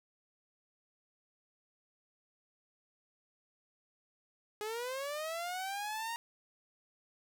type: linear sweep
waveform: sawtooth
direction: up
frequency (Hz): 414.6 to 938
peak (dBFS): -33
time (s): 4.61-6.16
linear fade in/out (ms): 0
effects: none